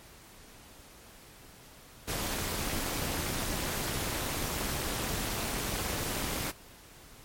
pink noise with amplitude modulation, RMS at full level -30 dBFS, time 2.07-6.52 s, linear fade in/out 20 ms, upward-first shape sine, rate 248 Hz, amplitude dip 75%, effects pink hiss -53 dBFS RMS until 7.24 s + MP3 64 kbps

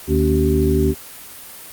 harmonic tone with a mistuned harmonic, 76.5 Hz, D#2, 29 cents flat, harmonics 1 / 2 / 3 / 4 / 5, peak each -18 / -22 / -22 / -21 / -18 dBFS, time 0.07-0.95 s, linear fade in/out 50 ms, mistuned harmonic 4, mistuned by -140 cents, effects white hiss -37 dBFS RMS until 1.72 s + Opus 32 kbps

